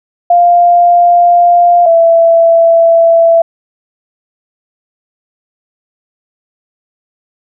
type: tone pair in turn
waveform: sine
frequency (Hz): 698.5 / 666.8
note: F5 / E5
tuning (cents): 0 / +20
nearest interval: minor second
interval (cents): 80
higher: first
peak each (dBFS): -3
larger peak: neither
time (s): 0.3-1.86 / 1.86-3.42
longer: neither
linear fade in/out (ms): 5
effects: none